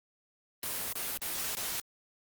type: noise with dropouts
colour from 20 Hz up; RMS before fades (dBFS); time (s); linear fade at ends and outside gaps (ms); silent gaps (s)
white; -35; 0.63-1.8; 1; 0.927-0.954 / 1.175-1.217 / 1.551-1.569
effects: Opus 32 kbps